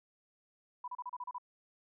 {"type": "tone bursts", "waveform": "sine", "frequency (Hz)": 987.8, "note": "B5", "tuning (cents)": 0, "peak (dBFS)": -38, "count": 8, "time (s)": [0.84, 1.383], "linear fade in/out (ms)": 5, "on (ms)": 39, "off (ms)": 33, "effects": []}